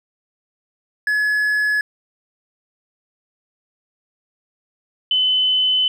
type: tone pair in turn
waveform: triangle / sine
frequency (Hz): 1699 / 3027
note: G#6 / F#7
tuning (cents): +39 / +39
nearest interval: minor seventh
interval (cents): 1000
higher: second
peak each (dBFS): -14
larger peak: neither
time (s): 1.07-1.81 / 5.11-5.88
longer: second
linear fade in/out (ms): 2
effects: none